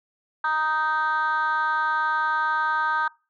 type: chord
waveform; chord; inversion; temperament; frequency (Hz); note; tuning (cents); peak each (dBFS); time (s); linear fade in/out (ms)
sine; Eb major; second; just; 933.4 / 1244.5 / 1555.6; Bb5 / Eb6 / G6; +2 / 0 / -14; -24; 0.44-3.08; 5
effects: noise-tail reverb RT60 0.3 s tail -24 dB re dry + tanh soft clip ceiling -15 dBFS